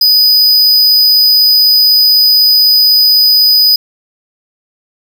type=tone; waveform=square; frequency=4978 Hz; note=D#8; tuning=in tune; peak=-5 dBFS; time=0.01-3.76 s; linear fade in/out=5 ms; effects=7-bit